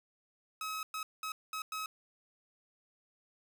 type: tone bursts at uneven times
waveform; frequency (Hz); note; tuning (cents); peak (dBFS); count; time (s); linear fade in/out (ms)
sawtooth; 1279; D#6; +47; -33; 5; 0.61-0.83 / 0.94-1.03 / 1.23-1.32 / 1.53-1.62 / 1.72-1.86; 2
effects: 11-bit